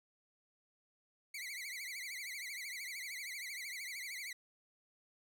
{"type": "tone with vibrato", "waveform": "sawtooth", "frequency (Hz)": 2136, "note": "C7", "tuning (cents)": 35, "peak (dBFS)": -39, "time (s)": [1.34, 4.33], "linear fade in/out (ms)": 5, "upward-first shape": "triangle", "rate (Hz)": 13, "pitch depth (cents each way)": 180, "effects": ["12-bit"]}